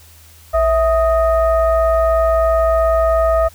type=tone with frequency modulation; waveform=sine; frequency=654 Hz; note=E5; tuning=14 cents flat; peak=-11 dBFS; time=0.53-3.49 s; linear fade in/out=20 ms; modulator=596 Hz; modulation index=0.8; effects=added 81 Hz sine -44 dBFS peak until 3.54 s + white hiss -46 dBFS RMS until 3.54 s